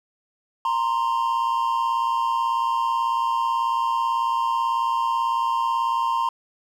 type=tone pair together; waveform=triangle; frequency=928.3 / 1046.5 Hz; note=A#5 / C6; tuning=-7 / 0 cents; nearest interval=major second; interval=207 cents; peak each=-21 dBFS; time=0.65-6.29 s; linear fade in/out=2 ms; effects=none